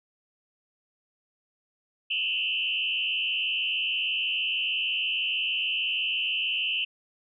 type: tone with frequency modulation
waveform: sine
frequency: 2831 Hz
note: F7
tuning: 23 cents sharp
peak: -25 dBFS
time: 2.1-6.85 s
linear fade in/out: 10 ms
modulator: 86.3 Hz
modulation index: 2.8
effects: none